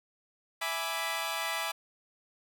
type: chord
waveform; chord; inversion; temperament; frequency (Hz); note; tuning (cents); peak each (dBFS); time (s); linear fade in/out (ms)
15% pulse; E dominant seventh; none; equal; 659.3 / 830.6 / 987.8 / 1174.7; E5 / G#5 / B5 / D6; 0 / 0 / 0 / 0; -31; 0.61-1.72; 10
effects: none